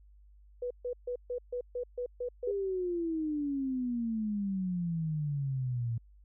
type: tone bursts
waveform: sine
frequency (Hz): 491.3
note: B4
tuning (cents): -9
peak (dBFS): -32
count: 9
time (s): 0.62-2.514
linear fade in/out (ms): 5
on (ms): 86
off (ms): 140
type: exponential sweep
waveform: sine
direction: down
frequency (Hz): 412.6 to 113.3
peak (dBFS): -30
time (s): 2.47-5.98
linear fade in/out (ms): 5
effects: added 50 Hz sine -55 dBFS peak until 6.24 s